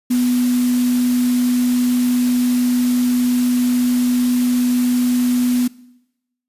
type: tone in noise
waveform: sine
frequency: 246.9 Hz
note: B3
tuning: in tune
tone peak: -13 dBFS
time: 0.1-5.68 s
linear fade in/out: 10 ms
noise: white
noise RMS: -30 dBFS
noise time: 0.1-5.68 s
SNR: +14 dB
effects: noise-tail reverb RT60 0.9 s tail -21 dB re dry + resampled to 32000 Hz